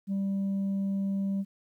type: tone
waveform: sine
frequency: 196 Hz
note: G3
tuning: in tune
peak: -24 dBFS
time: 0.07-1.45 s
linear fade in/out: 50 ms
effects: tanh soft clip ceiling -26 dBFS + 11-bit

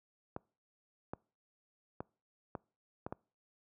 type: clicks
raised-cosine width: 1 ms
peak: -25 dBFS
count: 6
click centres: 0.364 / 1.135 / 2.005 / 2.552 / 3.065 / 3.125 s
effects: noise-tail reverb RT60 0.4 s tail -26 dB re dry + high-pass 80 Hz 12 dB/octave

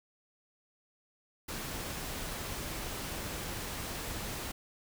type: noise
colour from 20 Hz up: pink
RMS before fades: -39 dBFS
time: 1.48-4.52 s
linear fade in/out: 10 ms
effects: none

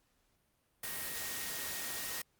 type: tone in noise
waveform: sine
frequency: 1868 Hz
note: A#6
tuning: 3 cents sharp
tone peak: -48 dBFS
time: 0.83-2.22 s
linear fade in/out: 5 ms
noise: white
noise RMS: -40 dBFS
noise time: 0.83-2.22 s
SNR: -11 dB
effects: pink hiss -75 dBFS RMS until 2.39 s + Opus 48 kbps

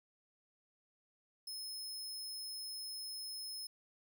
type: tone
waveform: sawtooth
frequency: 5180 Hz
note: E8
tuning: 31 cents flat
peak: -40 dBFS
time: 1.47-3.67 s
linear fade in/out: 5 ms
effects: none

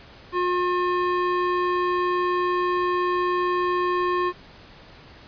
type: tone with band-pass filter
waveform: square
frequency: 358 Hz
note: F4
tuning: 43 cents sharp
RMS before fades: -23 dBFS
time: 0.32-4.33 s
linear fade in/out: 50 ms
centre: 1000 Hz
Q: 1.1
effects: pink hiss -47 dBFS RMS until 5.27 s + resampled to 11025 Hz

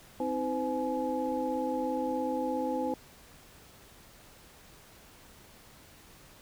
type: tone cluster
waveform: sine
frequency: 260.4 / 317.4 / 510 / 845 Hz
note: C4 / D#4 / C5 / G#5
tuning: -8 / +35 / -44 / +30 cents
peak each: -34 / -36 / -33 / -35 dBFS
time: 0.2-2.94 s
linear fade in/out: 2 ms
effects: pink hiss -55 dBFS RMS until 6.41 s

